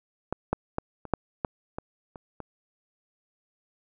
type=clicks; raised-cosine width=1 ms; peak=-14 / -10 / -13 / -25 / -8 / -12 / -19 / -27 / -23 dBFS; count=9; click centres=0.326 / 0.53 / 0.784 / 1.053 / 1.137 / 1.448 / 1.785 / 2.158 / 2.403 s; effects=none

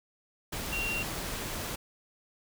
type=tone in noise; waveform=sine; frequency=2755 Hz; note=F7; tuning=24 cents flat; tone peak=-31 dBFS; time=0.72-1.03 s; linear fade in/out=10 ms; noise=pink; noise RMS=-36 dBFS; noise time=0.52-1.76 s; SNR=+2 dB; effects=none

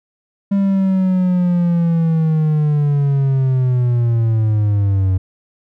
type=linear sweep; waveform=triangle; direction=down; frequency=199.3 to 92.5 Hz; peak=-10 dBFS; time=0.51-5.18 s; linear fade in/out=10 ms; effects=none

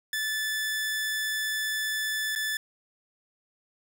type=tone with dropouts; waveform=sawtooth; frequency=1745 Hz; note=A6; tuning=15 cents flat; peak=-24 dBFS; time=0.13-2.57 s; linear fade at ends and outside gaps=2 ms; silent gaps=2.352-2.359 s; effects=none

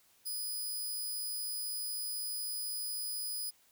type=tone; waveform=5% pulse; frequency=4978 Hz; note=D#8; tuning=in tune; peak=-29 dBFS; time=0.25-3.51 s; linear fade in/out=20 ms; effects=white hiss -67 dBFS RMS until 3.71 s

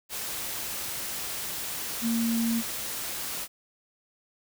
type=tone in noise; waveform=sine; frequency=230 Hz; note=A#3; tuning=23 cents flat; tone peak=-24 dBFS; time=2.01-2.63 s; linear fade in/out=50 ms; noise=white; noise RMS=-34 dBFS; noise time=0.09-3.48 s; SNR=+7 dB; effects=none

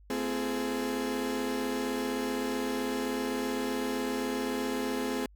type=tone cluster; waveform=35% pulse; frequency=222.8 / 258.5 / 342 / 417.9 Hz; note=A3 / C4 / F4 / G#4; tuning=+22 / -21 / -36 / +11 cents; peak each=-38 / -31 / -38 / -33 dBFS; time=0.1-5.26 s; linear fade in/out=2 ms; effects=added 50 Hz sine -53 dBFS peak until 5.35 s

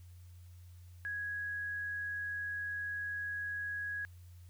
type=tone; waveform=sine; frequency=1661.2 Hz; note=G#6; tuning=in tune; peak=-36 dBFS; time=1.05-4.05 s; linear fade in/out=0 ms; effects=added 88 Hz sine -51 dBFS peak until 4.49 s + white hiss -69 dBFS RMS until 4.49 s

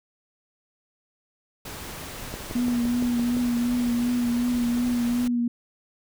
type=noise; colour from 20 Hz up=pink; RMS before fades=-37 dBFS; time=1.65-5.28 s; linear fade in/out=5 ms
type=click train; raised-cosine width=2 ms; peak=-20 dBFS; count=7; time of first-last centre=2.34-3.367 s; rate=5.84 Hz
type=tone with vibrato; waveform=sine; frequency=241.6 Hz; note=B3; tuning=38 cents flat; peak=-21 dBFS; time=2.55-5.48 s; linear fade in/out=5 ms; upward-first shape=triangle; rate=2.7 Hz; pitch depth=32 cents each way
effects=none

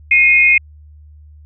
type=tone pair together; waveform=sine; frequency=2141 / 2489 Hz; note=C7 / D#7; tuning=+39 / 0 cents; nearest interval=minor third; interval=261 cents; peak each=-10 dBFS; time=0.11-0.58 s; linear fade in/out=5 ms; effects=added 75 Hz sine -38 dBFS peak until 1.45 s

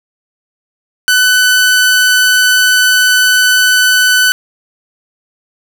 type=tone; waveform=sawtooth; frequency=1501 Hz; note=F#6; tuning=24 cents sharp; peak=-3 dBFS; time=1.08-4.32 s; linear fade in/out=0 ms; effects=none

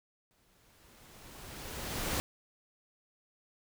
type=noise with exponential growth; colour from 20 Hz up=pink; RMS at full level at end=-32 dBFS; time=0.31-2.2 s; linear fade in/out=0 ms; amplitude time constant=410 ms; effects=none

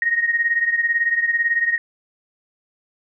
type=beating tone pair; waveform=sine; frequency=1864.7 / 1882.7 Hz; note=A#6 / A#6; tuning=0 / +17 cents; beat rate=18 Hz; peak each=-18 / -22 dBFS; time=0.02-1.78 s; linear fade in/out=2 ms; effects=none

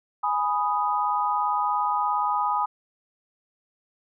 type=chord; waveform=sine; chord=G# minor; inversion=none; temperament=equal; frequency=830.6 / 987.8 / 1244.5 Hz; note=G#5 / B5 / D#6; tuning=0 / 0 / 0 cents; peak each=-26 dBFS; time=0.23-2.66 s; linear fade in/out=10 ms; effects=none

